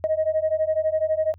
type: beating tone pair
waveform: sine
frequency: 622.3 / 634.3 Hz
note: D#5 / D#5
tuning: 0 / +33 cents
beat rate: 12 Hz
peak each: -22 dBFS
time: 0.04-1.34 s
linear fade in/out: 0 ms
effects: tanh soft clip ceiling -13 dBFS + added 87 Hz sine -46 dBFS peak until 1.38 s